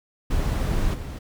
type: noise with level steps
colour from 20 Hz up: brown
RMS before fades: -23 / -32 dBFS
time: 0.3-1.19 s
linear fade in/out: 10 ms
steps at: 0.93 s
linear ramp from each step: 20 ms
effects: none